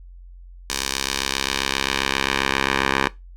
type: tone with band-pass filter sweep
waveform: 10% pulse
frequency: 67.5 Hz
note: C#2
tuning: 45 cents flat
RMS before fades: -23 dBFS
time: 0.7-3.08 s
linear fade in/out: 0 ms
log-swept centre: 6000 to 1700 Hz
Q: 0.88
effects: noise-tail reverb RT60 0.2 s tail -20 dB re dry + added 44 Hz sine -39 dBFS peak until 3.36 s